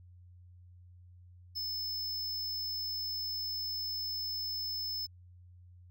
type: tone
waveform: square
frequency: 5240 Hz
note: E8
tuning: 11 cents flat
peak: -35 dBFS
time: 1.55-5.07 s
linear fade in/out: 20 ms
effects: added 89 Hz sine -53 dBFS peak until 5.9 s